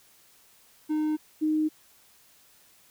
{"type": "tone pair in turn", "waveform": ["triangle", "sine"], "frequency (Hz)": [307.1, 309.4], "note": ["D#4", "D#4"], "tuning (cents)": [-23, -10], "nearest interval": "unison", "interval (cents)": 13, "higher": "second", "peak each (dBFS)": -22, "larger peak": "neither", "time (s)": [[0.89, 1.17], [1.41, 1.69]], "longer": "neither", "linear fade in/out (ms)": 20, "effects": ["white hiss -59 dBFS RMS until 2.9 s"]}